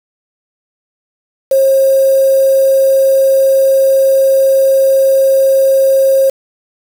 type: tone with quantisation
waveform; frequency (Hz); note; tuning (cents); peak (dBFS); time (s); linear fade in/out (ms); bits
sine; 538; C5; +48; -6; 1.51-6.3; 5; 4
effects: none